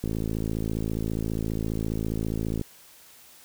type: click train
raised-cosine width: 3 ms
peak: -16 dBFS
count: 142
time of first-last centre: 0.04-2.613 s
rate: 54.8 Hz
effects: white hiss -52 dBFS RMS until 3.44 s